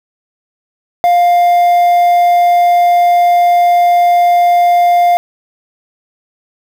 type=tone with quantisation; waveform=triangle; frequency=702 Hz; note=F5; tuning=9 cents sharp; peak=-4 dBFS; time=1.04-5.17 s; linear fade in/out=0 ms; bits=5; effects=none